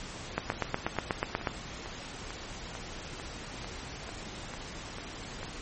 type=two click trains; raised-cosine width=0.5 ms; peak=-12 / -24 dBFS; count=10 / 12; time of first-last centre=0.38-1.472 / 0.52-5.431 s; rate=8.24 / 2.24 Hz; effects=pink hiss -42 dBFS RMS until 5.61 s + MP3 32 kbps